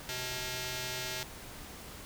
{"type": "ring-modulated tone", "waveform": "5% pulse", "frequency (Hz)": 506, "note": "B4", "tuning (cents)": 42, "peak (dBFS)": -21, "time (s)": [0.09, 1.23], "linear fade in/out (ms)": 0, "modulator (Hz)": 1140, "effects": ["pink hiss -47 dBFS RMS until 2.05 s"]}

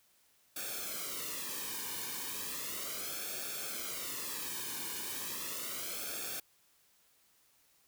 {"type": "noise with flanger", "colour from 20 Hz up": "white", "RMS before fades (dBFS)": -40, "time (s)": [0.56, 6.4], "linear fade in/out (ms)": 5, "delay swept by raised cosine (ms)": [1, 1.52], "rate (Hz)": 0.35, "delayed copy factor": -0.75, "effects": ["white hiss -69 dBFS RMS until 7.87 s"]}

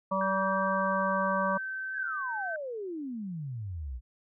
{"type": "harmonic tone", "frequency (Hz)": 192, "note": "G3", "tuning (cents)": -36, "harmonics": [1, 3, 5, 6], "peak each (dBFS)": [-33, -31, -32, -31], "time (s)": [0.11, 1.58], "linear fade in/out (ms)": 10}
{"type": "tone with pitch glide", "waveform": "sine", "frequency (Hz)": [1568, 1542.8], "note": ["G6", "G6"], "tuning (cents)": [0, -28], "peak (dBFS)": -33, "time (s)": [0.21, 2.56], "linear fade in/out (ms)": 2, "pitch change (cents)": -28, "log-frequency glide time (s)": [0.64, 1.71]}
{"type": "exponential sweep", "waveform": "sine", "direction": "down", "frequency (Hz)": [1769, 56.4], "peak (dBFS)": -34, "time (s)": [1.93, 4.01], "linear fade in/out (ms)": 50}
{"effects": []}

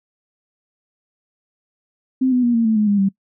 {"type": "tone with pitch steps", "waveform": "sine", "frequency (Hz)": [260, 249.6, 239.5, 229.9, 220.7, 211.8, 203.3, 195.12], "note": ["C4", "B3", "A#3", "A#3", "A3", "G#3", "G#3", "G3"], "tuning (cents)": [-11, 19, 47, -24, 5, 34, -37, -8], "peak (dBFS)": -13, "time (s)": [2.21, 3.09], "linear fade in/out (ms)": 10, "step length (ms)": 110, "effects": ["noise-tail reverb RT60 0.1 s tail -23 dB re dry"]}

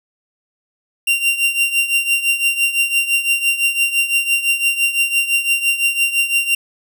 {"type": "tone with tremolo", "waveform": "45% pulse", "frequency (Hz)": 2768, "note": "F7", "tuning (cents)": -16, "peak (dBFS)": -11, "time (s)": [1.07, 6.55], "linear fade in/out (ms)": 5, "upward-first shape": "triangle", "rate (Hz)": 5.9, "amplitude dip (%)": 80, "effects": []}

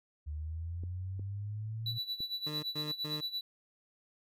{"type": "linear sweep", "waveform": "sine", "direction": "up", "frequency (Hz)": [73.42, 116.54], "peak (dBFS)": -36, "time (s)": [0.26, 1.99], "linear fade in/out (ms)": 20}
{"type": "clicks", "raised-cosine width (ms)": 3, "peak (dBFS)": -34, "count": 3, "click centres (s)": [0.836, 1.195, 2.205]}
{"type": "tone with tremolo", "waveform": "triangle", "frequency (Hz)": 3951, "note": "B7", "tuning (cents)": 0, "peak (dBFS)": -31, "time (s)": [1.86, 3.41], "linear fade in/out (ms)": 2, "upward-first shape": "sine", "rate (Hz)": 8.8, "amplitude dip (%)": 80}
{"type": "tone bursts", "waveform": "20% pulse", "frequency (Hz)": 150.9, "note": "D3", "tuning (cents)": 47, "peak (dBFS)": -34, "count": 3, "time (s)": [2.46, 3.21], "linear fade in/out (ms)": 10, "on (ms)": 170, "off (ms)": 120}
{"effects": []}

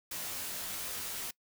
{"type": "noise with comb filter", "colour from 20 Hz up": "white", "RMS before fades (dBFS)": -39, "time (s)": [0.11, 1.31], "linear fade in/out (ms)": 5, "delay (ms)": 18, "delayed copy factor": -0.9, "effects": ["noise-tail reverb RT60 0.1 s tail -23 dB re dry"]}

